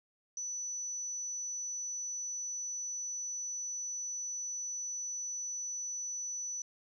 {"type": "tone", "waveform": "sine", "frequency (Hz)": 5960, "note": "F#8", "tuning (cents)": 12, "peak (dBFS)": -36, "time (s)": [0.37, 6.62], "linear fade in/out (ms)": 2, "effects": ["13-bit"]}